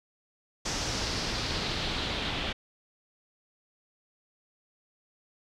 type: noise with low-pass filter sweep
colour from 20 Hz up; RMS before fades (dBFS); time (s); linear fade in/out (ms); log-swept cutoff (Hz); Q
pink; -32; 0.65-2.53; 10; 6000 to 3200; 2.7
effects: none